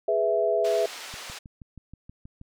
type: chord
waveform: sine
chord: E major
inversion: first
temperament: equal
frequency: 415.3 / 493.9 / 659.3 Hz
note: G#4 / B4 / E5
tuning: 0 / 0 / 0 cents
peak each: -26 / -28 / -23 dBFS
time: 0.08-0.86 s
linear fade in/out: 5 ms
type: band-pass noise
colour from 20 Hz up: white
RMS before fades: -40 dBFS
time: 0.64-1.39 s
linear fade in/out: 10 ms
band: 520 to 5100 Hz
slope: 12 dB/octave
type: click train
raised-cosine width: 5 ms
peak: -31 dBFS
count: 9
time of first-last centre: 1.14-2.414 s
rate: 6.28 Hz
effects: none